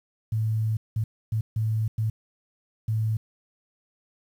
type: tone bursts at uneven times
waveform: sine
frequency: 110 Hz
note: A2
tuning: in tune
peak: -22 dBFS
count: 6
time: 0.32-0.77 / 0.96-1.04 / 1.32-1.41 / 1.56-1.88 / 1.98-2.1 / 2.88-3.17 s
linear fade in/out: 5 ms
effects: 9-bit